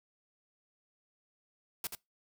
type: noise with echo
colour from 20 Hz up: white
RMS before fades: -36 dBFS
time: 1.84-1.87 s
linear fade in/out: 2 ms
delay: 81 ms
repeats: 1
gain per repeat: -6 dB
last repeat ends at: 1.951 s
effects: noise-tail reverb RT60 0.2 s tail -23 dB re dry